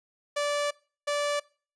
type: tone pair in turn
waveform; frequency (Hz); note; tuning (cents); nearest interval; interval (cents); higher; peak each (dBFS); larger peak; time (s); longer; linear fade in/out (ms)
sawtooth; 582 / 582; D5 / D5; -16 / -16; unison; 0; neither; -22; neither; 0.36-0.71 / 1.07-1.4; first; 10
effects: noise-tail reverb RT60 0.4 s tail -23 dB re dry + resampled to 22050 Hz